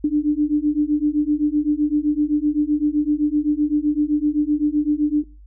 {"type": "beating tone pair", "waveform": "sine", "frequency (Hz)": [293.7, 301.5], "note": ["D4", "D4"], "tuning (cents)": [0, 46], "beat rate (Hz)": 7.8, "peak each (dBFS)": -19, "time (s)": [0.04, 5.24], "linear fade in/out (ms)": 5, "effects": ["noise-tail reverb RT60 0.3 s tail -22 dB re dry", "added 50 Hz sine -41 dBFS peak until 5.46 s"]}